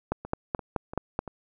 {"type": "two click trains", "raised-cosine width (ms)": 1, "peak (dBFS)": [-12, -23], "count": [6, 4], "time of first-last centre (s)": [[0.12, 1.191], [0.25, 1.277]], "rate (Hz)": [4.67, 2.92], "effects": []}